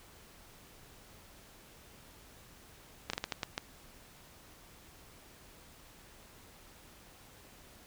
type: slowing click train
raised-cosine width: 0.2 ms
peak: -16 dBFS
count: 7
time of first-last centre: 3.1-3.579 s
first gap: 34 ms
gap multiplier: 1.34
effects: pink hiss -57 dBFS RMS until 7.86 s